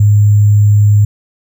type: tone with sample-and-hold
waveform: sine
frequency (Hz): 103.83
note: G#2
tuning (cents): 0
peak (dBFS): -4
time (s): 0-1.05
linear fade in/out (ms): 5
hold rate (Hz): 7350
effects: none